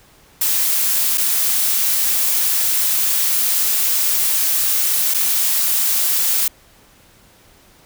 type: noise with dropouts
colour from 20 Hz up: blue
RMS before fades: -17 dBFS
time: 0.41-6.48 s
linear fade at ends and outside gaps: 5 ms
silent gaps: 1.175-1.179 / 5.14-5.144 s
effects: pink hiss -50 dBFS RMS until 7.85 s